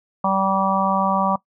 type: harmonic tone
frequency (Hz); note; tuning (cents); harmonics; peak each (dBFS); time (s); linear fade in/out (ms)
193.1; G3; -26; 1 / 3 / 4 / 5 / 6; -23 / -25 / -23 / -22 / -22; 0.24-1.36; 5
effects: noise-tail reverb RT60 0.1 s tail -20 dB re dry